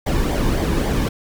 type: noise with flanger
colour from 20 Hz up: brown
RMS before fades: -19 dBFS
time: 0.06-1.09 s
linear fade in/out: 10 ms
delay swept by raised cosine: 0.73 to 1.55 ms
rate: 3.7 Hz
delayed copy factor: -0.55
effects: none